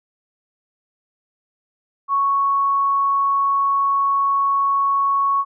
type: tone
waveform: sine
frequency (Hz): 1108.7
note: C#6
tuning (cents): 0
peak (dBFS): -15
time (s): 2.08-5.45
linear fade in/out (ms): 50
effects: none